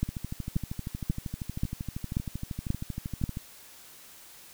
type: two click trains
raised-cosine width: 5 ms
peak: -21 / -14 dBFS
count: 43 / 7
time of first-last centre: 0.09-3.371 / 0.03-3.239 s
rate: 12.8 / 1.87 Hz
effects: white hiss -51 dBFS RMS until 4.53 s